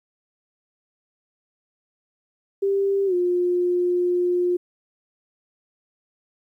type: tone with pitch glide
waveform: sine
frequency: 394.6 to 355.6 Hz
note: G4 to F4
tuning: +11 to +31 cents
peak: -18 dBFS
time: 2.62-4.57 s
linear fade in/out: 10 ms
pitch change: -180 cents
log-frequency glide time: 3.06-3.14 s
effects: 10-bit